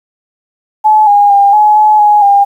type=tone with pitch steps; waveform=sine; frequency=858 / 817 / 802 / 845 / 852 / 835 / 803 Hz; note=A5 / G#5 / G5 / G#5 / G#5 / G#5 / G5; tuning=-44 / -29 / +39 / +30 / +44 / +9 / +41 cents; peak=-3 dBFS; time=0.84-2.45 s; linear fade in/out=20 ms; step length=230 ms; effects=7-bit